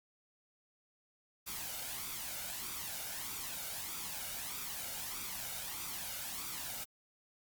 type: noise with flanger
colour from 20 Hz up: white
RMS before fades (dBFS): -42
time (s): 1.46-6.85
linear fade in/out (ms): 20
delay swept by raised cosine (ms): 0.84 to 1.39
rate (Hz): 1.6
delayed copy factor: +0.55
effects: Opus 48 kbps